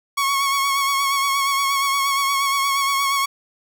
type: tone with vibrato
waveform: sawtooth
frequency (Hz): 1106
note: C#6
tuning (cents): -4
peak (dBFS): -14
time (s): 0.17-3.26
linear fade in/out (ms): 10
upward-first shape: sine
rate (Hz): 8.5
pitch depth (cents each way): 32
effects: none